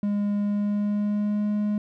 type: tone with pitch glide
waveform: triangle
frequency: 204.7 to 208.6 Hz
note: G#3 to G#3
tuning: -25 to +8 cents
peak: -20 dBFS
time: 0.03-1.78 s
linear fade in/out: 2 ms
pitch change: +33 cents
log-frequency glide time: 0.36-1.48 s
effects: none